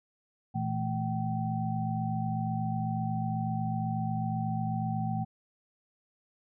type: tone cluster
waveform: sine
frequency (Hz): 116.2 / 164.3 / 218.3 / 768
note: A#2 / E3 / A3 / G5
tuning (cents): -5 / -5 / -13 / -36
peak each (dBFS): -33 / -34 / -35 / -35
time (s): 0.54-5.25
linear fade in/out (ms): 20
effects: none